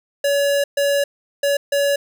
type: tone bursts at uneven times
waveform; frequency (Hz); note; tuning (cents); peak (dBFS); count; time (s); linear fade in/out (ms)
square; 566; C#5; +36; -16; 4; 0.24-0.64 / 0.77-1.04 / 1.43-1.57 / 1.72-1.96; 5
effects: none